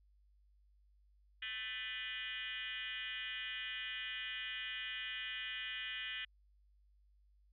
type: tone with frequency modulation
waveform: sine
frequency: 2455 Hz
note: D#7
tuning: 24 cents flat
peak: -40 dBFS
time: 1.42-6.25 s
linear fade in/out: 5 ms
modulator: 230 Hz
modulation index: 3.6
effects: added 50 Hz sine -66 dBFS peak until 7.52 s